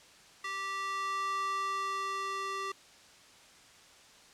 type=tone with high-pass filter sweep; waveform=square; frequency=390 Hz; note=G4; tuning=9 cents flat; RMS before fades=-35 dBFS; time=0.44-2.72 s; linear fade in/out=5 ms; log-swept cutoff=1500 to 790 Hz; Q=3; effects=white hiss -57 dBFS RMS until 4.33 s + low-pass 7000 Hz 12 dB/octave